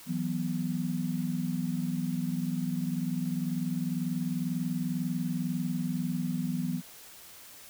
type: chord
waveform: sine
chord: E suspended second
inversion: none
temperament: equal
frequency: 164.81 / 185 / 246.9 Hz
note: E3 / F#3 / B3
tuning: 0 / 0 / 0 cents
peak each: -33 dBFS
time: 0.06-6.82 s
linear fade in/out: 50 ms
effects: white hiss -50 dBFS RMS until 7.69 s